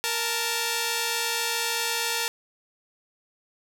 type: tone pair together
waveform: 5% pulse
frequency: 466.2 / 880.1 Hz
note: A#4 / A5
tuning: 0 / 0 cents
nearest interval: major seventh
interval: 1100 cents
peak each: -16 dBFS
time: 0.04-2.28 s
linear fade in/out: 0 ms
effects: none